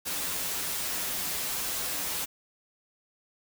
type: noise with comb filter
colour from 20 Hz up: white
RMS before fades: -32 dBFS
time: 0.05-2.26 s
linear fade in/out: 20 ms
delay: 8.8 ms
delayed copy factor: -0.55
effects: none